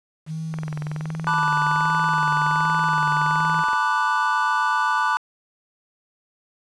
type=tone with vibrato; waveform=sine; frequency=155.56 Hz; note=D#3; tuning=in tune; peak=-26 dBFS; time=0.26-3.65 s; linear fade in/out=50 ms; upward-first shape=sine; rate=1.3 Hz; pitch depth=56 cents each way
type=click train; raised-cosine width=0.5 ms; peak=-19 dBFS; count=69; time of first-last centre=0.54-3.732 s; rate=21.3 Hz
type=chord; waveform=triangle; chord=B minor seventh; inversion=third; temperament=equal; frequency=880 / 987.8 / 1174.7 / 1480 Hz; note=A5 / B5 / D6 / F#6; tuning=0 / 0 / 0 / 0 cents; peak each=-23 / -22 / -22 / -22 dBFS; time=1.27-5.17 s; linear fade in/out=0 ms
effects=resampled to 22050 Hz + 8-bit